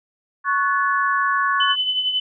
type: chord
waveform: sine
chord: F# minor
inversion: second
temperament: equal with one note detuned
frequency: 1108.7 / 1480 / 1721.8 Hz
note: C#6 / F#6 / A6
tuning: 0 / 0 / -38 cents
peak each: -19 / -23 / -23 dBFS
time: 0.44-1.76 s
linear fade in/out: 50 ms
type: tone with tremolo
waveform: sine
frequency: 3016 Hz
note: F#7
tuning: 32 cents sharp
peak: -16 dBFS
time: 1.6-2.2 s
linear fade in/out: 5 ms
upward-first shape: triangle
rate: 11 Hz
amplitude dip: 60%
effects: none